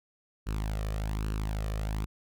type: tone with flanger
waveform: sawtooth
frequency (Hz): 52.8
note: G#1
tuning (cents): +29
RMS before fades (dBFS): -32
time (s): 0.46-2.06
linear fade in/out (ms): 20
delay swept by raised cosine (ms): 0.7 to 1.68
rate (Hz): 1.2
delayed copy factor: +0.6
effects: none